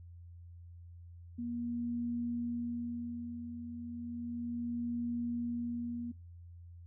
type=tone with tremolo; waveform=sine; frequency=238.1 Hz; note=A#3; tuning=37 cents sharp; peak=-33 dBFS; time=1.38-6.12 s; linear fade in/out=10 ms; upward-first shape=sine; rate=0.33 Hz; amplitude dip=60%; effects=noise-tail reverb RT60 0.3 s tail -23 dB re dry + added 86 Hz sine -49 dBFS peak until 6.86 s